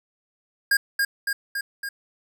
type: tone with echo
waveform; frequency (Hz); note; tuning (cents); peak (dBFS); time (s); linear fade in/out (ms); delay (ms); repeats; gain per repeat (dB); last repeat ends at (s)
square; 1621; G#6; -42; -17; 0.71-0.77; 5; 280; 4; -3; 1.89
effects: none